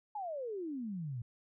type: exponential sweep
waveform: sine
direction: down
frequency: 867 to 112.4 Hz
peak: -37 dBFS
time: 0.15-1.22 s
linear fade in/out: 5 ms
effects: none